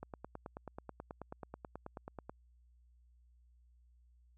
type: click train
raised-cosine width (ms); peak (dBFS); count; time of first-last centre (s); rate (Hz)
1; -30; 22; 0.03-2.295; 9.27
effects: added 60 Hz sine -63 dBFS peak until 4.37 s